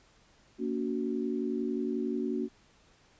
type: chord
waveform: sine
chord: F# major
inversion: first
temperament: equal with one note detuned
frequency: 233.1 / 284.2 / 370 Hz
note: A#3 / C#4 / F#4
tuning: 0 / +43 / 0 cents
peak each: -33 / -34 / -34 dBFS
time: 0.58-2.49 s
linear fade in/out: 50 ms
effects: pink hiss -63 dBFS RMS until 3.19 s + resampled to 16000 Hz